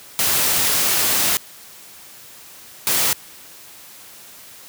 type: noise bursts at uneven times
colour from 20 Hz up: white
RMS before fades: -18 dBFS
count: 2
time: 0.19-1.37 / 2.87-3.13 s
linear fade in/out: 0 ms
effects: white hiss -42 dBFS RMS until 4.68 s + high-pass 60 Hz 12 dB/octave